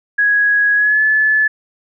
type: tone with pitch glide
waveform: sine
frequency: 1664 to 1728.7 Hz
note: G#6 to A6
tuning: +3 to -31 cents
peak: -10 dBFS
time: 0.18-1.48 s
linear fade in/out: 10 ms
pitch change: +66 cents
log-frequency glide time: 0.75-1.02 s
effects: none